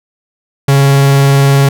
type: tone with vibrato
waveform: 45% pulse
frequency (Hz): 138.59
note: C#3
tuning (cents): 0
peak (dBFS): -5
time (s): 0.68-1.69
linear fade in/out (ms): 5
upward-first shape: sine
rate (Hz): 20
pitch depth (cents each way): 19
effects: none